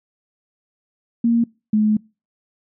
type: tone pair in turn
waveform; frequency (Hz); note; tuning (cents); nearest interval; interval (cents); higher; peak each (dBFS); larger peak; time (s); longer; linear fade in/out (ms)
sine; 233.1 / 213.6; A#3 / G#3; 0 / +49; major second; 151; first; -13; neither; 1.24-1.44 / 1.73-1.97; second; 5
effects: noise-tail reverb RT60 0.3 s tail -25 dB re dry

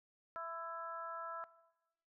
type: harmonic tone with a mistuned harmonic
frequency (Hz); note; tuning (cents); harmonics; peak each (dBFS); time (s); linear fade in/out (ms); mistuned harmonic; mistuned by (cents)
331.6; E4; +10; 2 / 3 / 4 / 5; -47 / -49 / -43 / -54; 0.36-1.44; 0; 3; +20
effects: noise-tail reverb RT60 1.0 s tail -18 dB re dry

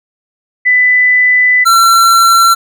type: tone pair in turn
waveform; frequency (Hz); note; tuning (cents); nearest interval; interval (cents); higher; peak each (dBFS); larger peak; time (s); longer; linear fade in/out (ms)
sine / square; 1996 / 1355.1; B6 / E6; +18 / +47; perfect fifth; 671; first; -5; neither; 0.65-1.65 / 1.65-2.55; first; 20
effects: none

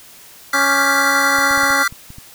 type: chord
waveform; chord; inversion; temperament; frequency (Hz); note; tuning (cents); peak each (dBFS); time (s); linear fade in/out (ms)
square; G dominant seventh; second; equal; 1174.7 / 1396.9 / 1568 / 1975.5; D6 / F6 / G6 / B6; 0 / 0 / 0 / 0; -24 / -19 / -23 / -20; 0.53-1.88; 5
type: harmonic tone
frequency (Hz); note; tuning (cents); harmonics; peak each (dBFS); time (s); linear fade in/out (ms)
277.2; C#4; 0; 1 / 2 / 3 / 4 / 5 / 6 / 7; -26 / -25 / -23 / -22 / -26 / -25 / -27; 0.53-1.84; 20
type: clicks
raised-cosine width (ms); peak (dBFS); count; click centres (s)
5; -24; 8; 1.386 / 1.511 / 1.576 / 1.634 / 1.705 / 1.925 / 2.104 / 2.184
effects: white hiss -42 dBFS RMS until 2.34 s

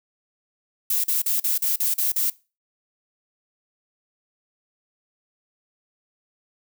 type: noise bursts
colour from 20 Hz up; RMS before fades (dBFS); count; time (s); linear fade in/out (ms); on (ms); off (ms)
violet; -22; 8; 0.9-2.3; 5; 140; 40
effects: noise-tail reverb RT60 0.3 s tail -21 dB re dry

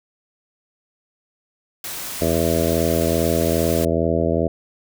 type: noise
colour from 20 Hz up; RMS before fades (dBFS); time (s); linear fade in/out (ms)
white; -30; 1.84-3.85; 2
type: harmonic tone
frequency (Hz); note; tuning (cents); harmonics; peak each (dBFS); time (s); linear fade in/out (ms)
82.41; E2; 0; 1 / 2 / 3 / 4 / 5 / 6 / 7 / 8; -25 / -25 / -25 / -25 / -25 / -25 / -25 / -25; 2.21-4.48; 5
effects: none

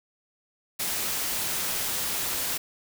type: noise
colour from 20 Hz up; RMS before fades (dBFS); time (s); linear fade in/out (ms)
white; -29; 0.79-2.58; 10
effects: none

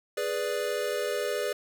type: chord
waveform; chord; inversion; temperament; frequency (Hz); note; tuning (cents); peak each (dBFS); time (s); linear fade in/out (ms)
square; G# diminished; none; equal; 415.3 / 493.9 / 587.3; G#4 / B4 / D5; 0 / 0 / 0; -33; 0.17-1.53; 5
effects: none

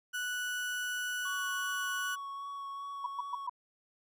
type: tone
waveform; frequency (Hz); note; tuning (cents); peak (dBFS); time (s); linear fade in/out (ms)
35% pulse; 1478; F#6; -2; -32; 0.13-2.16; 20
type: tone with vibrato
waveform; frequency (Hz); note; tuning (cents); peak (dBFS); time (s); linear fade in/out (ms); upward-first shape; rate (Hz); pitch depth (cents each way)
triangle; 1115; C#6; +10; -37; 1.25-3.47; 5; sine; 2.6; 12
type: tone bursts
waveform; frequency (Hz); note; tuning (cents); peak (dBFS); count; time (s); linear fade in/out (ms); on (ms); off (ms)
sine; 987.8; B5; 0; -31; 4; 3.04-3.496; 5; 24; 120
effects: none

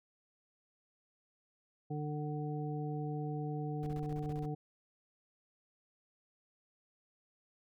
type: harmonic tone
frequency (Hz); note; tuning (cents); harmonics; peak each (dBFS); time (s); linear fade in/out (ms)
149.5; D3; +31; 1 / 2 / 3 / 5; -37 / -43 / -44 / -46; 1.9-4.55; 10
type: noise bursts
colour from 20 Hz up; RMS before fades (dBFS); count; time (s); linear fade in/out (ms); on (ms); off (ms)
brown; -46; 10; 3.83-4.457; 0; 33; 33
effects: none

